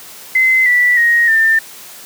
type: tone with pitch steps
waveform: sine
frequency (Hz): 2054 / 1963.5 / 1877 / 1794.3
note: C7 / B6 / A#6 / A6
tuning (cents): -33 / -11 / +11 / +33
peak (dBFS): -8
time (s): 0.35-1.59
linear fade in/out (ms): 5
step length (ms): 310
effects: white hiss -35 dBFS RMS until 2.05 s + high-pass 150 Hz 12 dB/octave